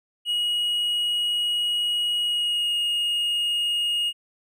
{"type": "tone with pitch glide", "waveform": "triangle", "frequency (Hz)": [2898, 2863], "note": ["F#7", "F7"], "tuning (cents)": [-37, 42], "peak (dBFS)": -20, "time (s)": [0.25, 4.13], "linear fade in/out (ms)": 50, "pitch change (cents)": -21, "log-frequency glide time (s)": [2.23, 2.75], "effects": []}